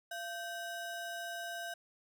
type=ring-modulated tone; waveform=square; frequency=1122 Hz; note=C#6; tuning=21 cents sharp; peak=-37 dBFS; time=0.11-1.74 s; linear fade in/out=5 ms; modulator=437 Hz; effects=none